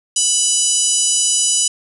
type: harmonic tone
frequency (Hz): 987.8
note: B5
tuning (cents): 0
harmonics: 3 / 4 / 5 / 6 / 7 / 8 / 9 / 10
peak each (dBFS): -22 / -29 / -26 / -21 / -18 / -23 / -22 / -21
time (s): 0.16-1.68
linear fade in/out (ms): 5
effects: none